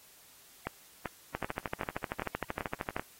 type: two click trains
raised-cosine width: 0.5 ms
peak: -19 / -18 dBFS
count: 7 / 22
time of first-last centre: 0.67-2.996 / 1.35-2.965 s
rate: 2.58 / 13 Hz
effects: white hiss -58 dBFS RMS until 3.19 s + AAC 48 kbps